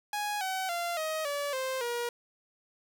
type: tone with pitch steps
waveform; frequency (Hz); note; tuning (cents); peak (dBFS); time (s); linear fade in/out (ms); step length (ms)
sawtooth; 830.6 / 757.3 / 690.4 / 629.5 / 573.9 / 523.2 / 477.1; G#5 / F#5 / F5 / D#5 / D5 / C5 / A#4; 0 / +40 / -20 / +20 / -40 / 0 / +40; -27; 0.13-2.09; 2; 280
effects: none